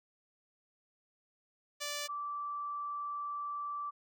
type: tone pair in turn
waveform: 5% pulse / sine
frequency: 585 / 1164.6 Hz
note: D5 / D6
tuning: -7 / -15 cents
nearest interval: octave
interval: 1192 cents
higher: second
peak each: -25 / -36 dBFS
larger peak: first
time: 1.8-2.08 / 2.08-3.91 s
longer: second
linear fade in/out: 20 ms
effects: none